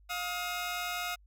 15% pulse tone pair together, 710 / 1265.1 Hz, F5 / D#6, +28 / +28 cents, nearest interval minor seventh, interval 1000 cents, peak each -29 / -31 dBFS, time 0.09-1.16 s, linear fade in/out 20 ms, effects added 50 Hz sine -57 dBFS peak until 1.26 s

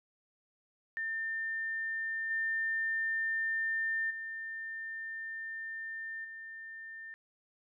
sine tone with level steps, 1800 Hz, A6, 39 cents sharp, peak -33 / -30 / -38 / -43 dBFS, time 0.97-7.14 s, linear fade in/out 0 ms, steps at 2.3 / 4.1 / 6.24 s, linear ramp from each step 10 ms, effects none

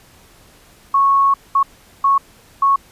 sine tone bursts at uneven times, 1103 Hz, C#6, 9 cents flat, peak -10 dBFS, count 4, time 0.94-1.34 / 1.55-1.63 / 2.04-2.18 / 2.62-2.76 s, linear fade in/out 5 ms, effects pink hiss -48 dBFS RMS until 2.91 s + resampled to 32000 Hz

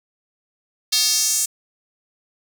square tone with high-pass filter sweep, 247.3 Hz, B3, 3 cents sharp, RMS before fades -19 dBFS, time 0.92-1.46 s, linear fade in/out 10 ms, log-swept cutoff 4300 to 7500 Hz, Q 2.6, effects none

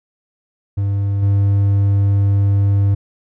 triangle tone with level steps, 99.8 Hz, G2, 32 cents sharp, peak -13 / -9 dBFS, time 0.77-2.95 s, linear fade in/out 10 ms, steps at 1.22 s, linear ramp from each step 10 ms, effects none

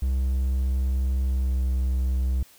triangle tone with pitch glide, 65.1 to 64.28 Hz, C2 to C2, -8 to -30 cents, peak -19 dBFS, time 0.02-2.43 s, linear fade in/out 5 ms, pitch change -22 cents, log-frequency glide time 1.24-1.58 s, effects white hiss -54 dBFS RMS until 2.58 s

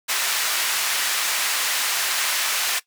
pink band-pass noise, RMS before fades -23 dBFS, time 0.08-2.8 s, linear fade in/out 20 ms, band 1400 to 16000 Hz, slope 12 dB/octave, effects noise-tail reverb RT60 0.1 s tail -18 dB re dry

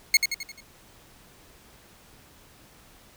20% pulse tone with echo, 2170 Hz, C#7, 37 cents flat, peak -9 dBFS, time 0.14-0.17 s, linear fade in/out 2 ms, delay 87 ms, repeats 5, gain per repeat -6 dB, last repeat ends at 0.605 s, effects pink hiss -54 dBFS RMS until 3.16 s

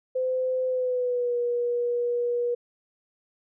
sine tone with pitch glide, 513 to 481.4 Hz, C5 to B4, -34 to -44 cents, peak -23 dBFS, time 0.15-2.55 s, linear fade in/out 10 ms, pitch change -110 cents, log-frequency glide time 0.67-1.37 s, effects none

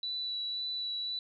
sine tone with vibrato, 3951 Hz, B7, in tune, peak -33 dBFS, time 0.03-1.19 s, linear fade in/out 2 ms, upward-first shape sine, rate 1.9 Hz, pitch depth 12 cents each way, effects none

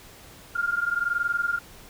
sine tone pair together, 1394.9 / 1416 Hz, F6 / F6, -2 / +23 cents, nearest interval unison, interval 25 cents, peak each -26 dBFS, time 0.55-1.59 s, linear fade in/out 10 ms, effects pink hiss -48 dBFS RMS until 1.89 s

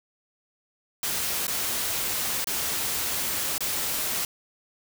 white noise with dropouts, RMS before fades -28 dBFS, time 1.03-4.25 s, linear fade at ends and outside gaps 2 ms, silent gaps 1.469-1.479 / 2.444-2.471 / 3.581-3.606 s, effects none

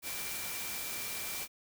sine tone in noise, 2349 Hz, D7, in tune, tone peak -46 dBFS, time 0.02-1.48 s, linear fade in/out 50 ms, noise white, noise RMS -39 dBFS, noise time 0.02-1.48 s, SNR -10 dB, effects none

